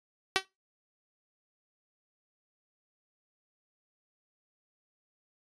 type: tone with exponential decay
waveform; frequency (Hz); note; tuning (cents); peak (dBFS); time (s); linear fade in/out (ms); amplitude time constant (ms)
5% pulse; 382.5; G4; -42; -9; 0.36-0.45; 0; 18
effects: noise-tail reverb RT60 0.2 s tail -20 dB re dry + resampled to 22050 Hz